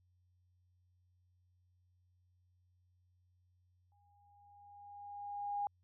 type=tone with exponential growth; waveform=sine; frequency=815 Hz; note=G#5; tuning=33 cents flat; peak=-33 dBFS; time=3.92-5.67 s; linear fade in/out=1 ms; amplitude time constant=380 ms; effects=added 90 Hz sine -70 dBFS peak until 5.83 s